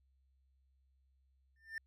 triangle tone with exponential growth, 1794 Hz, A6, 33 cents sharp, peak -35 dBFS, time 1.56-1.78 s, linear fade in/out 2 ms, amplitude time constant 46 ms, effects added 66 Hz sine -70 dBFS peak until 1.86 s

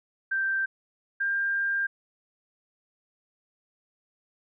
sine tone pair in turn, 1568 / 1596.3 Hz, G6 / G6, 0 / +31 cents, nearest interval unison, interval 31 cents, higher second, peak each -24 dBFS, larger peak neither, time 0.31-0.66 / 1.2-1.87 s, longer second, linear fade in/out 10 ms, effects none

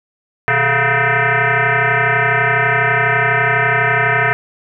sine tone with frequency modulation, 123.47 Hz, B2, in tune, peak -11 dBFS, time 0.48-4.33 s, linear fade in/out 0 ms, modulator 279 Hz, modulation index 7.4, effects none

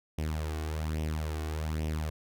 sawtooth tone with flanger, 77.78 Hz, D#2, in tune, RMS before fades -33 dBFS, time 0.18-2.1 s, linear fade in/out 5 ms, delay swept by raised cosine 0.34 to 2.74 ms, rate 1.2 Hz, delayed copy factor +0.65, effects none

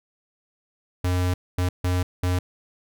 square tone bursts at uneven times, 90.2 Hz, F#2, 44 cents flat, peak -21 dBFS, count 4, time 1.04-1.34 / 1.58-1.69 / 1.84-2.03 / 2.23-2.39 s, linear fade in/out 5 ms, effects none

